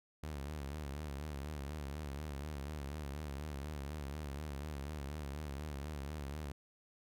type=tone with vibrato; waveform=sawtooth; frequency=72.7 Hz; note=D2; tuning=17 cents flat; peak=-37 dBFS; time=0.23-6.52 s; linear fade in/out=5 ms; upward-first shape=sine; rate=4.1 Hz; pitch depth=110 cents each way; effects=none